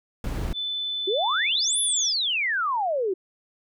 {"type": "noise", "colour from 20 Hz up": "brown", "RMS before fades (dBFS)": -28, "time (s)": [0.24, 0.53], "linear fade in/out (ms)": 2}
{"type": "tone with pitch glide", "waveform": "sine", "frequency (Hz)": [3509, 3451], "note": ["A7", "A7"], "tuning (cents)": [-5, -34], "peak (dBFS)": -26, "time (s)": [0.53, 2.14], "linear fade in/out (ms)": 50, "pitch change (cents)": -29, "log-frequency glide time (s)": [1.54, 1.95]}
{"type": "exponential two-way sweep", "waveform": "sine", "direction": "up then down", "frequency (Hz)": [356.7, 11175, 356.7], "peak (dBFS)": -22, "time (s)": [1.07, 3.14], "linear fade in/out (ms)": 10, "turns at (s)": 1.8}
{"effects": []}